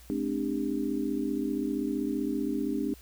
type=tone cluster; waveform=sine; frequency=213.6 / 263.8 / 299.2 / 399.8 Hz; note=G#3 / C4 / D4 / G4; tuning=+49 / +14 / +32 / +34 cents; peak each=-35 / -32 / -31 / -36 dBFS; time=0.1-2.94 s; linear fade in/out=0 ms; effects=added 60 Hz sine -51 dBFS peak until 3.01 s + white hiss -56 dBFS RMS until 3.01 s